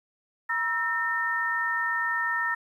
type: tone cluster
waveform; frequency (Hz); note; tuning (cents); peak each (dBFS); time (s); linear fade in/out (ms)
sine; 954 / 1321 / 1822; A#5 / E6 / A#6; +40 / +3 / -40; -33 / -31 / -26; 0.49-2.55; 10
effects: 10-bit